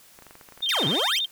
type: clicks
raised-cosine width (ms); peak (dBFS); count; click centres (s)
0.5; -31; 10; 0.189 / 0.223 / 0.267 / 0.309 / 0.354 / 0.412 / 0.488 / 0.523 / 0.576 / 0.606
type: tone with vibrato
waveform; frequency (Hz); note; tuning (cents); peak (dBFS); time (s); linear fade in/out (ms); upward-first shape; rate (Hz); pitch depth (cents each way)
sine; 3390; G#7; +35; -23; 0.62-1.26; 10; square; 12; 120
type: exponential two-way sweep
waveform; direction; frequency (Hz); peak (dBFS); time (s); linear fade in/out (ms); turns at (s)
25% pulse; down then up; 3136 to 125.1 to 3136; -21; 0.69-1.19; 0; 0.87
effects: white hiss -53 dBFS RMS until 1.31 s